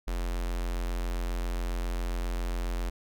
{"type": "tone with notch filter", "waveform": "square", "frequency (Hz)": 43.69, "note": "F1", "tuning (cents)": 1, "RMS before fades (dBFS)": -31, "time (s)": [0.07, 2.9], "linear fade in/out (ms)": 10, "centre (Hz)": 120, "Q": 0.79, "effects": []}